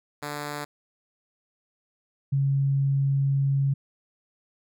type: tone pair in turn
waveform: 5% pulse / sine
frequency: 146.83 / 137.97 Hz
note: D3 / C#3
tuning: 0 / -8 cents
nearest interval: minor second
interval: 108 cents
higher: first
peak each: -20 dBFS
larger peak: neither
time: 0.22-0.65 / 2.32-3.74 s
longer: second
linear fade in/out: 10 ms
effects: none